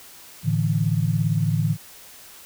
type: chord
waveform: sine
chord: A suspended fourth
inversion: none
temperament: equal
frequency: 110 / 146.83 / 164.81 Hz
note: A2 / D3 / E3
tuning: 0 / 0 / 0 cents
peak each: -23 dBFS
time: 0.43-1.77 s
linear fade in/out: 50 ms
effects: white hiss -45 dBFS RMS until 2.45 s